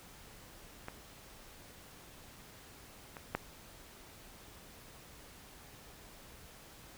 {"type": "clicks", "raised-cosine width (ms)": 0.5, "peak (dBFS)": [-26, -29, -17], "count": 3, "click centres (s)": [0.884, 3.168, 3.35], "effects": ["pink hiss -55 dBFS RMS until 6.97 s"]}